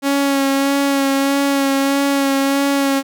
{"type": "tone with vibrato", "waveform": "sawtooth", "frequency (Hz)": 276.5, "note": "C#4", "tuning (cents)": -4, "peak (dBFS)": -10, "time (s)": [0.02, 3.03], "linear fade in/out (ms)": 50, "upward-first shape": "sine", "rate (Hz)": 1.6, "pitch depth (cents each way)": 21, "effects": []}